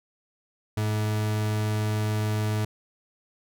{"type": "tone", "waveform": "40% pulse", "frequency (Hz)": 106.9, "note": "A2", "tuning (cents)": -49, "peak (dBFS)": -23, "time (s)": [0.77, 2.65], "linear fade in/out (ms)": 5, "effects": []}